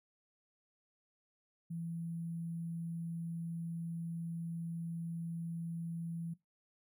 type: tone with sample-and-hold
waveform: sine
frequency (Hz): 167.2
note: E3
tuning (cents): +25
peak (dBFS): -38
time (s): 1.7-6.34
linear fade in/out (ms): 10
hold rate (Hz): 11025
effects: noise-tail reverb RT60 0.2 s tail -20 dB re dry